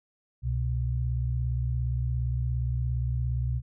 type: tone pair together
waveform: sine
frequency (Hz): 66.2 / 123.47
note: C2 / B2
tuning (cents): +21 / 0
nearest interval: major seventh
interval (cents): 1079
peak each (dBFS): -28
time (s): 0.42-3.62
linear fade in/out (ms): 50
effects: none